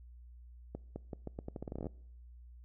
accelerating click train, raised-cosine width 2 ms, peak -27 dBFS, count 17, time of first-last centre 0.75-1.868 s, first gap 210 ms, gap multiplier 0.82, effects noise-tail reverb RT60 0.7 s tail -23 dB re dry + added 60 Hz sine -51 dBFS peak until 2.64 s

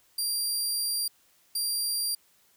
20% pulse tone bursts at uneven times, 4752 Hz, D8, 20 cents sharp, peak -21 dBFS, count 2, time 0.18-1.08 / 1.55-2.15 s, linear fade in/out 5 ms, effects white hiss -64 dBFS RMS until 2.56 s

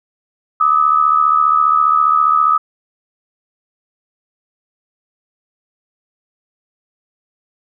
sine tone pair together, 1200 / 1274.9 Hz, D6 / D#6, +37 / +42 cents, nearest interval minor second, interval 105 cents, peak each -14 / -11 dBFS, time 0.6-2.58 s, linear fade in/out 10 ms, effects none

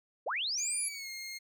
sine linear sweep, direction up, 369.2 to 11330 Hz, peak -31 dBFS, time 0.26-0.89 s, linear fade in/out 10 ms
20% pulse tone with pitch glide, 2395 to 2134 Hz, D7 to C7, +33 to +34 cents, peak -35 dBFS, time 0.57-1.39 s, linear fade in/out 20 ms, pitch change -199 cents, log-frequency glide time 0.79-1.09 s
effects none

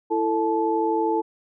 sine tone cluster, 332.9 / 445.2 / 868 Hz, E4 / A4 / A5, +17 / +20 / -24 cents, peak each -24 dBFS, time 0.1-1.22 s, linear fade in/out 20 ms, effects none

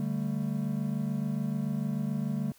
triangle chord, D suspended fourth, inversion none, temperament equal with one note detuned, 146.83 / 196 / 222.9 Hz, D3 / G3 / A3, 0 / 0 / +23 cents, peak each -31 dBFS, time 0-2.52 s, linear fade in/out 2 ms, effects white hiss -60 dBFS RMS until 2.58 s

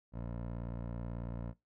15% pulse tone with low-pass filter, 58.27 Hz, A#1, in tune, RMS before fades -41 dBFS, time 0.12-1.54 s, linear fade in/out 50 ms, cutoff 1000 Hz, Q 0.61, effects noise-tail reverb RT60 0.2 s tail -19 dB re dry

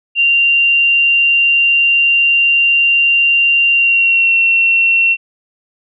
sine tone with pitch glide, 2774 to 2720 Hz, F7 to F7, -12 to -46 cents, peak -8 dBFS, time 0.15-5.17 s, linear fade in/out 50 ms, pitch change -34 cents, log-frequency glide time 3.71-4.34 s, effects none

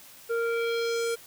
square tone with low-pass filter sweep, 463.7 Hz, A#4, 9 cents flat, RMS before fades -28 dBFS, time 0.29-1.16 s, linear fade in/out 20 ms, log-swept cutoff 1100 to 11000 Hz, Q 1.7, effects white hiss -50 dBFS RMS until 1.26 s

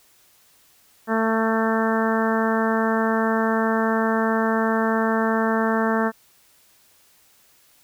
harmonic tone, 223.1 Hz, A3, 24 cents sharp, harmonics 1 / 2 / 3 / 4 / 5 / 6 / 7 / 8, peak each -22 / -25 / -27 / -28 / -29 / -30 / -30 / -31 dBFS, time 1.07-6.12 s, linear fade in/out 50 ms, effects white hiss -57 dBFS RMS until 7.83 s

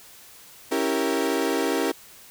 35% pulse chord, C# diminished seventh, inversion none, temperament equal, 277.2 / 329.6 / 392 / 466.2 Hz, C#4 / E4 / G4 / Bb4, 0 / 0 / 0 / 0 cents, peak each -26 dBFS, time 0.71-1.92 s, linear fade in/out 10 ms, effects white hiss -48 dBFS RMS until 2.3 s

